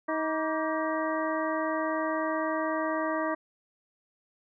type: harmonic tone with a mistuned harmonic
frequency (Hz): 316.2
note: D#4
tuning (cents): +28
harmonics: 1 / 2 / 3 / 4 / 5 / 6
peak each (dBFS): -32 / -31 / -36 / -34 / -39 / -38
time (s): 0.08-3.35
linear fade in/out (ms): 10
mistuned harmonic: 4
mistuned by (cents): -140
effects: none